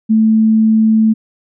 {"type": "tone", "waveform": "sine", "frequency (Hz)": 220, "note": "A3", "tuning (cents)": 0, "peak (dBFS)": -7, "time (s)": [0.09, 1.14], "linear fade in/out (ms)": 20, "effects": []}